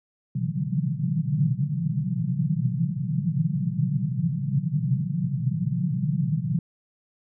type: band-pass noise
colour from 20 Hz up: pink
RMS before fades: -25 dBFS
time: 0.35-6.59 s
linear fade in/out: 2 ms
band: 120 to 190 Hz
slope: 96 dB/octave
effects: none